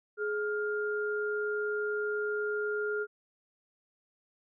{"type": "tone pair together", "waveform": "sine", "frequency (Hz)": [420.3, 1408], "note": ["G#4", "F6"], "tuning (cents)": [21, 14], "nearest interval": "octave + major sixth", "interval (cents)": 2093, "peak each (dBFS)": [-31, -34], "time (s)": [0.17, 3.07], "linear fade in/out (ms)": 50, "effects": []}